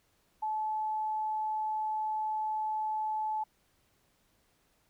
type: tone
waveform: sine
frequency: 864 Hz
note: A5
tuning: 32 cents flat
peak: -30 dBFS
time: 0.42-3.44 s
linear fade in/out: 10 ms
effects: pink hiss -71 dBFS RMS until 4.89 s